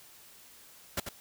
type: noise with echo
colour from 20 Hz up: pink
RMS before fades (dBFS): -31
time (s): 0.97-1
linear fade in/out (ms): 5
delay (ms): 91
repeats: 1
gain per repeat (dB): -7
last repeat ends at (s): 1.091
effects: white hiss -55 dBFS RMS until 1.2 s